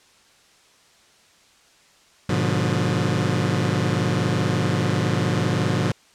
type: chord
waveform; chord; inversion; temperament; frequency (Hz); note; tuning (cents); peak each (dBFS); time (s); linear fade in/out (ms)
sawtooth; G# diminished seventh; none; just; 103.83 / 124.59 / 149.51 / 179.41; G#2 / B2 / D3 / F3; 0 / +16 / +31 / +47; -21; 2.29-5.92; 5
effects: white hiss -55 dBFS RMS until 6.14 s + low-pass 7000 Hz 12 dB/octave